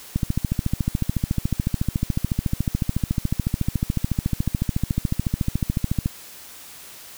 click train, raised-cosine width 5 ms, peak -8 dBFS, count 83, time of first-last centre 0.16-6.059 s, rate 13.9 Hz, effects white hiss -42 dBFS RMS until 7.17 s

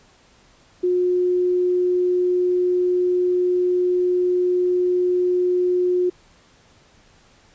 sine tone, 360 Hz, F#4, 47 cents flat, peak -16 dBFS, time 0.83-6.1 s, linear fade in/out 10 ms, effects pink hiss -54 dBFS RMS until 7.54 s + resampled to 16000 Hz

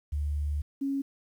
sine tone pair in turn, 73.42 / 275.4 Hz, D2 / C#4, 0 / -11 cents, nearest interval octave + major seventh, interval 2289 cents, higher second, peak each -27 dBFS, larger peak neither, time 0.12-0.62 / 0.81-1.02 s, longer first, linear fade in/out 10 ms, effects 10-bit

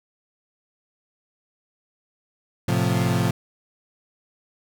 35% pulse chord, F major, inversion first, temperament equal, 110 / 130.81 / 174.61 Hz, A2 / C3 / F3, 0 / 0 / 0 cents, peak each -22 dBFS, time 2.68-3.31 s, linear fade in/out 5 ms, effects none

